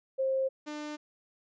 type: tone pair in turn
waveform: sine / sawtooth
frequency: 531 / 299.7 Hz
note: C5 / D4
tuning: +25 / +35 cents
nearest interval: minor seventh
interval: 990 cents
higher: first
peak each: -26 / -33 dBFS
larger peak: first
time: 0.18-0.49 / 0.66-0.97 s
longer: neither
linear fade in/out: 20 ms
effects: resampled to 16000 Hz